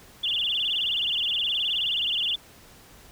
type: tone with vibrato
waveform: sine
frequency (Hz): 3138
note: G7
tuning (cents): +1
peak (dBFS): -23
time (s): 0.23-2.36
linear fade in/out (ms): 10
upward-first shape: sine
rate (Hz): 19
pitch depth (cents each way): 210
effects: pink hiss -51 dBFS RMS until 3.11 s